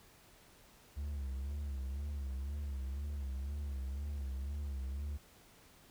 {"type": "tone with vibrato", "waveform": "triangle", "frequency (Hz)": 69.3, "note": "C#2", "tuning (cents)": 0, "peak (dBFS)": -35, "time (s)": [0.96, 5.18], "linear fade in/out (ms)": 20, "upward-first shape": "sine", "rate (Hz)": 2, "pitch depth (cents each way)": 90, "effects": ["pink hiss -62 dBFS RMS until 5.9 s"]}